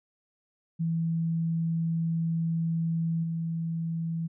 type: tone with level steps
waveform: sine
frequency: 164.81 Hz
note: E3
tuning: in tune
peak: -25 / -28 dBFS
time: 0.79-4.28 s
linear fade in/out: 20 ms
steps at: 3.23 s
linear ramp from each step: 10 ms
effects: none